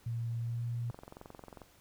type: tone with pitch glide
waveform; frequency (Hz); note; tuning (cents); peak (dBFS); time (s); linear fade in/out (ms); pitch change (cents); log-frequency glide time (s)
sine; 116.54 to 118.71; A#2 to A#2; 0 to +32; -33; 0.06-0.91; 5; +32; 0.38-0.66
type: click train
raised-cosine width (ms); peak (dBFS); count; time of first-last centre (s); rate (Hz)
1; -33; 17; 0.9-1.617; 22.3
effects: pink hiss -63 dBFS RMS until 1.8 s